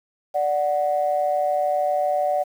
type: tone pair together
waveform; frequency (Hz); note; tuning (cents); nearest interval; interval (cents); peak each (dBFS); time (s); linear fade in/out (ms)
sine; 587.3 / 740; D5 / F#5; 0 / 0; major third; 400; -21; 0.34-2.44; 20
effects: tanh soft clip ceiling -11 dBFS + 8-bit

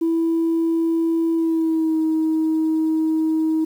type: tone with pitch glide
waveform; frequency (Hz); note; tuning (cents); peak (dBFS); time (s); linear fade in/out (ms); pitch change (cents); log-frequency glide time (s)
sine; 329.6 to 317.3; E4 to D#4; 0 to +34; -15; 0.01-3.65; 10; -66; 1.34-1.98
effects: tanh soft clip ceiling -14 dBFS + 8-bit

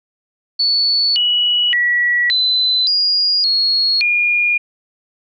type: tone with pitch steps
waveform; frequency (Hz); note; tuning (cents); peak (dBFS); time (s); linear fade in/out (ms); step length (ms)
sine; 4444 / 2931 / 1935 / 4024 / 4855 / 4317 / 2426; C#8 / F#7 / B6 / B7 / D#8 / C#8 / D#7; +4 / -17 / -36 / +32 / -43 / -47 / -44; -12; 0.59-4.58; 10; 570
effects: none

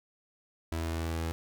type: tone pair together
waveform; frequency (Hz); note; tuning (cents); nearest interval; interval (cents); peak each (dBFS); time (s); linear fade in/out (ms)
sawtooth; 82.2 / 164.6; E2 / E3; -4 / -2; octave; 1202; -27 / -36; 0.72-1.32; 0
effects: none

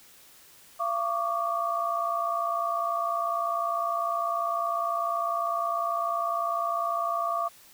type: tone cluster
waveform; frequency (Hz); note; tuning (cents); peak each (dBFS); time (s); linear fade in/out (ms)
sine; 681 / 1129 / 1189; F5 / C#6 / D6; -44 / +31 / +21; -30; 0.79-7.49; 20
effects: white hiss -54 dBFS RMS until 7.73 s

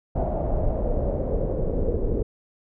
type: noise with low-pass filter sweep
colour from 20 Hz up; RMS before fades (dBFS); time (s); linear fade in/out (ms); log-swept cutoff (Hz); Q
brown; -24; 0.15-2.23; 10; 690 to 450; 5.3
effects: none

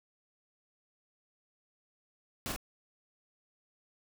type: noise with echo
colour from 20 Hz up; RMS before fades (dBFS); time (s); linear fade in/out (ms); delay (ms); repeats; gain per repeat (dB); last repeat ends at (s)
pink; -37; 2.46-2.52; 0; 42; 1; -2; 2.562
effects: none

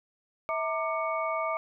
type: tone cluster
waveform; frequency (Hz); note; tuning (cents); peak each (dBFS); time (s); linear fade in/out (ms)
sine; 647 / 918 / 1190 / 2226; E5 / A#5 / D6 / C#7; -32 / -27 / +22 / +7; -31 / -37 / -31 / -37; 0.49-1.57; 0
effects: none

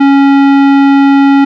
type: tone with tanh clipping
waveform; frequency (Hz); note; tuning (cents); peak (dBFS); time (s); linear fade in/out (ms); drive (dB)
sine; 277.2; C#4; 0; -5; 0-1.45; 10; 17
effects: none

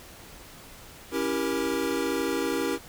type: chord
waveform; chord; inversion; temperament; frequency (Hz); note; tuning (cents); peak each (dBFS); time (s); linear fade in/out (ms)
square; C# diminished seventh; none; equal with one note detuned; 277.2 / 329.6 / 392 / 473.2; C#4 / E4 / G4 / Bb4; 0 / 0 / 0 / +26; -32; 1.11-2.79; 50
effects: pink hiss -47 dBFS RMS until 2.88 s

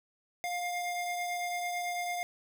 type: tone pair together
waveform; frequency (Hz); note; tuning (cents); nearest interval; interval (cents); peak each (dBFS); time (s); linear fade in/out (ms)
square; 707 / 2112; F5 / C7; +21 / +16; octave + perfect fifth; 1895; -34 / -40; 0.44-2.23; 0
effects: none

